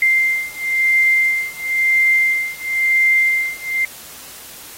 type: beating tone pair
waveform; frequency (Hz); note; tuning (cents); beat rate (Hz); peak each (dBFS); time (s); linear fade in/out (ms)
sine; 2093 / 2093.98; C7 / C7; 0 / +1; 0.98; -17 / -16; 0.02-3.85; 2
effects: white hiss -37 dBFS RMS until 4.77 s + AAC 48 kbps